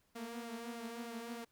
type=tone with flanger; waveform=sawtooth; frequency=233.1 Hz; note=A#3; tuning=in tune; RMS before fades=-45 dBFS; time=0.15-1.45 s; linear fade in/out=10 ms; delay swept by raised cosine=1.4 to 6.9 ms; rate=3.2 Hz; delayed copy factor=+0.55; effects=pink hiss -75 dBFS RMS until 1.51 s